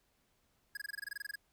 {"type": "tone bursts", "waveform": "square", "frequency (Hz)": 1661.2, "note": "G#6", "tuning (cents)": 0, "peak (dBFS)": -39, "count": 14, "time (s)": [0.75, 1.357], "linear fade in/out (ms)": 5, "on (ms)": 22, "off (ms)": 23, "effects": ["pink hiss -75 dBFS RMS until 1.52 s"]}